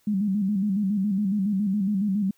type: tone with vibrato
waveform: sine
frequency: 200 Hz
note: G3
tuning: 35 cents sharp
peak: -21 dBFS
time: 0.07-2.31 s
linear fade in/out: 5 ms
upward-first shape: square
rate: 7.2 Hz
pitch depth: 83 cents each way
effects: white hiss -65 dBFS RMS until 2.37 s